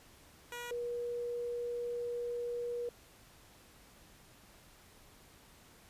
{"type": "tone pair in turn", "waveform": ["10% pulse", "sine"], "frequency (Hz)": [481.6, 479.8], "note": ["B4", "A#4"], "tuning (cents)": [-44, 50], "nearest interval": "unison", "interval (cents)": 6, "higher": "first", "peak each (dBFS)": [-33, -35], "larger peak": "first", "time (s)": [[0.52, 0.71], [0.71, 2.89]], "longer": "second", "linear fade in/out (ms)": 2, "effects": ["pink hiss -60 dBFS RMS until 5.89 s", "resampled to 32000 Hz"]}